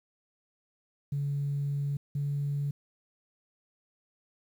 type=tone pair in turn; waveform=sine; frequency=142 / 142.82 Hz; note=C#3 / D3; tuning=+42 / -48 cents; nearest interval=unison; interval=10 cents; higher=second; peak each=-27 dBFS; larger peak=neither; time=1.12-1.97 / 2.15-2.71 s; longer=first; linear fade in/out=5 ms; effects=tanh soft clip ceiling -24 dBFS + 10-bit